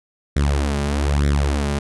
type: tone with flanger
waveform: sawtooth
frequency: 71.4 Hz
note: D2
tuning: 48 cents flat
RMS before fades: -19 dBFS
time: 0.36-1.79 s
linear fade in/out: 5 ms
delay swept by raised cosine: 0.53 to 5.03 ms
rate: 1.1 Hz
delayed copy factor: +0.8
effects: resampled to 24000 Hz